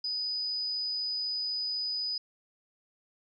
sine tone, 4978 Hz, D#8, in tune, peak -30 dBFS, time 0.04-2.18 s, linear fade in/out 5 ms, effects none

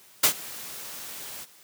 white noise with ADSR envelope, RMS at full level -17 dBFS, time 0.23-1.46 s, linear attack 10 ms, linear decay 88 ms, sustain -22 dB, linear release 32 ms, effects white hiss -54 dBFS RMS until 1.63 s + high-pass 100 Hz 12 dB/octave

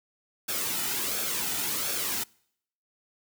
white noise with flanger, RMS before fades -30 dBFS, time 0.48-2.24 s, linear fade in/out 10 ms, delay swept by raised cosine 1 to 1.85 ms, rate 1.4 Hz, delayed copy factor -0.55, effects noise-tail reverb RT60 0.7 s tail -26 dB re dry

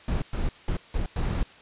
brown noise bursts at uneven times, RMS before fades -26 dBFS, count 5, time 0.08-0.22 / 0.33-0.49 / 0.68-0.77 / 0.94-1.06 / 1.16-1.43 s, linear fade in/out 2 ms, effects white hiss -50 dBFS RMS until 1.61 s + resampled to 8000 Hz

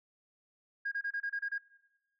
sine tone bursts, 1630 Hz, G#6, 33 cents flat, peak -31 dBFS, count 8, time 0.85-1.583 s, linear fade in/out 10 ms, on 68 ms, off 27 ms, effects noise-tail reverb RT60 1.0 s tail -20 dB re dry + tanh soft clip ceiling -27 dBFS

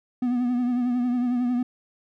triangle tone with vibrato, 245.9 Hz, B3, 7 cents flat, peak -19 dBFS, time 0.22-1.63 s, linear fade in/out 5 ms, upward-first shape triangle, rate 11 Hz, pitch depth 53 cents each way, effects none

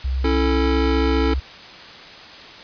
sine tone with vibrato, 65.41 Hz, C2, in tune, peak -19 dBFS, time 0.04-1.4 s, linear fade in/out 10 ms, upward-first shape sine, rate 10 Hz, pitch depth 13 cents each way
square chord, A major, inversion first, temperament just, 275 / 330 / 440 Hz, C#4 / E4 / A4, -14 / +2 / 0 cents, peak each -23 / -24 / -23 dBFS, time 0.24-1.34 s, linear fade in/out 5 ms
effects white hiss -39 dBFS RMS until 2.63 s + resampled to 11025 Hz

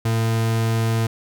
40% pulse tone, 113.1 Hz, A2, 48 cents sharp, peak -17 dBFS, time 0.05-1.07 s, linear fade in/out 5 ms, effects none

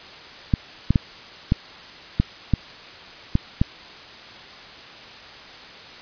clicks, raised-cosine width 5 ms, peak -4 dBFS, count 8, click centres 0.538 / 0.906 / 0.958 / 1.521 / 2.2 / 2.537 / 3.354 / 3.615 s, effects white hiss -41 dBFS RMS until 6.01 s + resampled to 11025 Hz

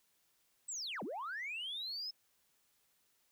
sine linear two-way sweep, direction down then up, 8210 to 169.7 to 5240 Hz, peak -38 dBFS, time 0.68-2.11 s, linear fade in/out 10 ms, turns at 1.03 s, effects tanh soft clip ceiling -36 dBFS + white hiss -75 dBFS RMS until 3.31 s

